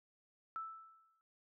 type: tone with exponential decay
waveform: sine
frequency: 1318.5 Hz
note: E6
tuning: in tune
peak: -38 dBFS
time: 0.56-1.21 s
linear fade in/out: 0 ms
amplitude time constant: 140 ms
effects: none